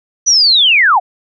sine linear sweep, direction down, 6010 to 660 Hz, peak -6 dBFS, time 0.26-1 s, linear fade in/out 20 ms, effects none

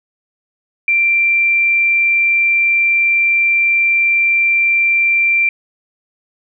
sine tone, 2359 Hz, D7, 7 cents sharp, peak -10 dBFS, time 0.88-5.49 s, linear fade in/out 2 ms, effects none

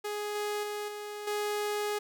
sawtooth tone with level steps, 416.4 Hz, G#4, 5 cents sharp, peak -29 / -27 / -30 / -34 / -26 dBFS, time 0.04-1.99 s, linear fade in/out 10 ms, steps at 0.35 / 0.63 / 0.88 / 1.27 s, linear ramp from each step 5 ms, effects none

